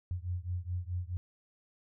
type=beating tone pair; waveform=sine; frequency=87.31 / 92.01 Hz; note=F2 / F#2; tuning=0 / -9 cents; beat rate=4.7 Hz; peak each=-36 / -37 dBFS; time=0.11-1.17 s; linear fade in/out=0 ms; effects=none